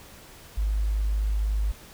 sine tone, 51.91 Hz, G#1, in tune, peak -22 dBFS, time 0.57-1.72 s, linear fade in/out 10 ms, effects pink hiss -48 dBFS RMS until 1.93 s

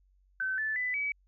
sine tone with pitch steps, 1531 / 1748.5 / 1997 / 2281 Hz, G6 / A6 / B6 / C#7, -41 / -11 / +19 / +49 cents, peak -29 dBFS, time 0.4-1.12 s, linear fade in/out 2 ms, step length 180 ms, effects added 47 Hz sine -63 dBFS peak until 1.27 s

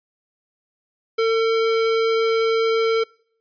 square tone, 450.9 Hz, A4, 42 cents sharp, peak -17 dBFS, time 1.18-3.04 s, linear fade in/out 10 ms, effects noise-tail reverb RT60 0.6 s tail -26 dB re dry + resampled to 11025 Hz

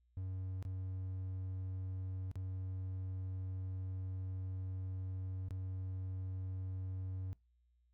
triangle tone with dropouts, 93.7 Hz, F#2, 22 cents sharp, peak -37 dBFS, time 0.17-7.33 s, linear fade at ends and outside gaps 0 ms, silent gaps 0.626-0.651 / 2.314-2.356 / 5.485-5.508 s, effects noise-tail reverb RT60 0.2 s tail -22 dB re dry + added 60 Hz sine -70 dBFS peak until 7.93 s

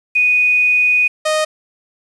sine / sawtooth tone pair in turn, 2480 / 620 Hz, D#7 / D#5, -6 / -6 cents, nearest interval 2 octaves, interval 2400 cents, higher first, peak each -10 dBFS, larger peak neither, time 0.15-1.08 / 1.25-1.45 s, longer first, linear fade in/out 10 ms, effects resampled to 24000 Hz + 7-bit

